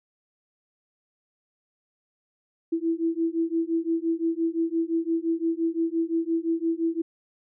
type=beating tone pair; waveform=sine; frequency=327.3 / 333.1 Hz; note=E4 / E4; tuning=-12 / +18 cents; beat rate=5.8 Hz; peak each=-26 dBFS; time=2.72-7.02 s; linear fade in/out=10 ms; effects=none